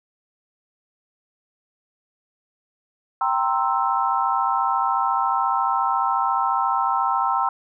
sine chord, C dominant seventh, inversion second, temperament equal, 784 / 932.3 / 1046.5 / 1318.5 Hz, G5 / Bb5 / C6 / E6, 0 / 0 / 0 / 0 cents, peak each -24 dBFS, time 3.21-7.49 s, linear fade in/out 2 ms, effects none

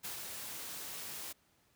white noise with ADSR envelope, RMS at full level -41 dBFS, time 0.03-1.33 s, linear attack 21 ms, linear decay 120 ms, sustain -3 dB, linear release 12 ms, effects pink hiss -71 dBFS RMS until 1.75 s + high-pass 60 Hz 12 dB/octave

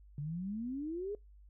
sine exponential sweep, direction up, 139.5 to 426.6 Hz, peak -36 dBFS, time 0.18-1.15 s, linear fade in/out 2 ms, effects noise-tail reverb RT60 0.2 s tail -26 dB re dry + added 50 Hz sine -55 dBFS peak until 1.49 s

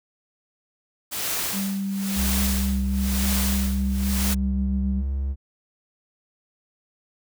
white noise with tremolo, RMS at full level -26 dBFS, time 1.11-4.35 s, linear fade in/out 20 ms, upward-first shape sine, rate 1 Hz, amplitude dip 90%
sine tone, 196 Hz, G3, in tune, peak -24 dBFS, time 1.52-5.03 s, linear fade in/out 50 ms
triangle tone with pitch glide, 66.5 to 68.25 Hz, C2 to C#2, +29 to -26 cents, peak -21 dBFS, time 2.15-5.36 s, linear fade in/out 50 ms, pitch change +45 cents, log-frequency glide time 3.78-5.09 s
effects none

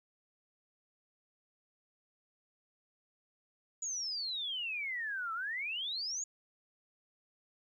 sine exponential two-way sweep, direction down then up, 6930 to 1298 to 6930 Hz, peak -35 dBFS, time 3.82-6.24 s, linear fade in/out 5 ms, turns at 5.33 s, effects 12-bit

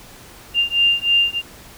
sine beating tone pair, 2794 / 2797.2 Hz, F7 / F7, 0 / +2 cents, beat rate 3.2 Hz, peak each -17 dBFS, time 0.54-1.42 s, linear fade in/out 50 ms, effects pink hiss -42 dBFS RMS until 1.77 s

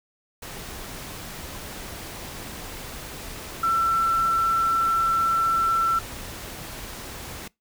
sine tone in noise, 1342 Hz, E6, 31 cents sharp, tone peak -19 dBFS, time 3.63-5.99 s, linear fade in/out 5 ms, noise pink, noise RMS -37 dBFS, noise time 0.42-7.48 s, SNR +15 dB, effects noise-tail reverb RT60 0.2 s tail -24 dB re dry

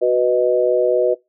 sine chord, B major, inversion second, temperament equal, 370 / 493.9 / 622.3 Hz, F#4 / B4 / D#5, 0 / 0 / 0 cents, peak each -18 / -16 / -18 dBFS, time 0.01-1.15 s, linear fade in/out 20 ms, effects noise-tail reverb RT60 0.2 s tail -22 dB re dry

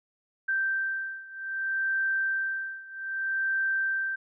sine beating tone pair, 1565 / 1565.63 Hz, G6 / G6, -3 / -3 cents, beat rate 0.63 Hz, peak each -29 / -31 dBFS, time 0.48-4.16 s, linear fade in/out 10 ms, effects none

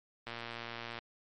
click train, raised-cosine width 0.3 ms, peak -25 dBFS, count 85, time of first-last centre 0.27-0.988 s, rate 117 Hz, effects MP3 48 kbps

